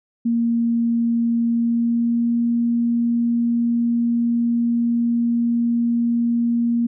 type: tone with pitch glide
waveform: sine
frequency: 233.1 to 235.4 Hz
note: A#3 to A#3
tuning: 0 to +17 cents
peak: -16 dBFS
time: 0.25-6.87 s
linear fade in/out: 10 ms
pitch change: +17 cents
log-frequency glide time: 1.5-2.37 s
effects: none